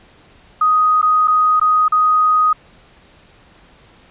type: tone with dropouts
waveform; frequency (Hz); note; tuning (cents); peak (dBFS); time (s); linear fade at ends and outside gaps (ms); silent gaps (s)
sine; 1249; D#6; +6; -10; 0.61-2.53; 5; 1.016-1.027 / 1.275-1.28 / 1.598-1.613 / 1.882-1.921
effects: pink hiss -48 dBFS RMS until 4.1 s + resampled to 8000 Hz